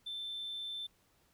triangle tone, 3545 Hz, A7, 12 cents sharp, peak -36 dBFS, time 0.06-0.87 s, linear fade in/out 10 ms, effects tanh soft clip ceiling -35 dBFS + pink hiss -71 dBFS RMS until 1.33 s

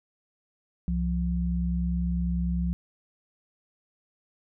sine tone pair together, 65.32 / 174.61 Hz, C2 / F3, -2 / 0 cents, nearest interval octave + perfect fourth, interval 1702 cents, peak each -27 dBFS, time 0.88-2.73 s, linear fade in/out 0 ms, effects none

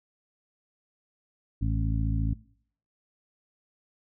harmonic tone with a mistuned harmonic, 54.4 Hz, A1, 19 cents flat, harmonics 1 / 2 / 3 / 4 / 5, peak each -27 / -28 / -36 / -37 / -36 dBFS, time 1.61-2.34 s, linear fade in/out 10 ms, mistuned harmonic 5, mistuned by +18 cents, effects noise-tail reverb RT60 0.6 s tail -21 dB re dry

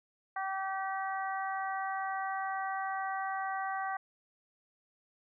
harmonic tone, 385.4 Hz, G4, 29 cents flat, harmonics 2 / 3 / 4 / 5, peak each -35 / -39 / -41 / -43 dBFS, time 0.36-3.97 s, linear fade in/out 5 ms, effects none

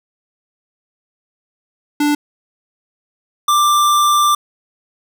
square tone pair in turn, 293.7 / 1181.9 Hz, D4 / D6, 0 / +11 cents, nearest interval 2 octaves, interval 2411 cents, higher second, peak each -13 / -11 dBFS, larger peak second, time 2-2.15 / 3.48-4.35 s, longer second, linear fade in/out 5 ms, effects none

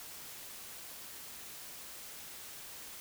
silence, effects white hiss -48 dBFS RMS until 3 s

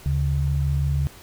sine tone pair together, 73.95 / 139.6 Hz, D2 / C#3, +13 / +13 cents, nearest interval major seventh, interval 1100 cents, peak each -22 dBFS, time 0.06-1.07 s, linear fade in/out 0 ms, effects pink hiss -46 dBFS RMS until 1.22 s

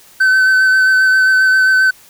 triangle tone with vibrato, 1527 Hz, G6, 46 cents flat, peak -6 dBFS, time 0.2-1.91 s, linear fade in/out 10 ms, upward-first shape sine, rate 7.5 Hz, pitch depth 16 cents each way, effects white hiss -44 dBFS RMS until 2.09 s

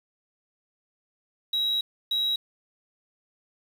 sine tone bursts at uneven times, 3854 Hz, B7, 43 cents flat, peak -21 dBFS, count 2, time 1.53-1.81 / 2.11-2.36 s, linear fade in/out 5 ms, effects tanh soft clip ceiling -21 dBFS + 8-bit

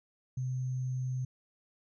sine tone with sample-and-hold, 127.8 Hz, C3, 40 cents flat, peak -31 dBFS, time 0.37-1.25 s, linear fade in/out 5 ms, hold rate 6300 Hz, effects resampled to 22050 Hz

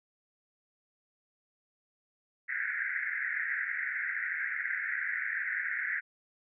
white band-pass noise, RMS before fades -34 dBFS, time 2.48-6.01 s, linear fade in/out 20 ms, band 1500 to 2100 Hz, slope 96 dB/octave, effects none

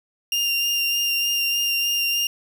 30% pulse tone with vibrato, 2794 Hz, F7, in tune, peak -17 dBFS, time 0.32-2.27 s, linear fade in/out 2 ms, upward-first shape sine, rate 3.3 Hz, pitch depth 12 cents each way, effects 8-bit

